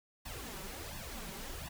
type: noise with flanger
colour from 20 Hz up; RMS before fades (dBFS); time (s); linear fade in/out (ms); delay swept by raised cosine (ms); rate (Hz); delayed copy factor
pink; -44; 0.25-1.69; 10; 1.1 to 5.3; 1.4; +1
effects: none